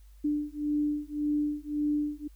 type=beating tone pair; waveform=sine; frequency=295.2 / 297 Hz; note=D4 / D4; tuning=+9 / +20 cents; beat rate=1.8 Hz; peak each=-30 dBFS; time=0.24-2.28 s; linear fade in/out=10 ms; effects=added 50 Hz sine -50 dBFS peak until 2.35 s + white hiss -68 dBFS RMS until 2.35 s